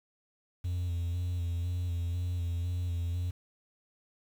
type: tone with vibrato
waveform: triangle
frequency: 87.31 Hz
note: F2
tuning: in tune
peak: -27 dBFS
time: 0.64-3.31 s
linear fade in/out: 10 ms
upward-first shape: square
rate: 2 Hz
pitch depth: 30 cents each way
effects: tanh soft clip ceiling -24 dBFS + 9-bit